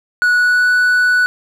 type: tone with pitch glide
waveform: triangle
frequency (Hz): 1467 to 1481.5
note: F#6 to F#6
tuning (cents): -15 to +2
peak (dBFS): -8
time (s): 0.22-1.26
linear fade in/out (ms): 0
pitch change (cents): +17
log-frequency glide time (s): 0.34-0.7
effects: none